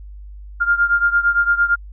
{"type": "beating tone pair", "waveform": "sine", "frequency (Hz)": [1400, 1408.8], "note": ["F6", "F6"], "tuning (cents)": [4, 15], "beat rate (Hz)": 8.8, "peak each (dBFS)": [-15, -18], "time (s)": [0.6, 1.76], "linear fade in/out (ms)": 20, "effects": ["added 50 Hz sine -33 dBFS peak until 1.92 s"]}